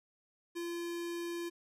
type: tone with notch filter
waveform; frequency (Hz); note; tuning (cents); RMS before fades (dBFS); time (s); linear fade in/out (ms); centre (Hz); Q
square; 342.9; F4; -32; -39; 0.55-1.5; 20; 810; 1.5
effects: resampled to 32000 Hz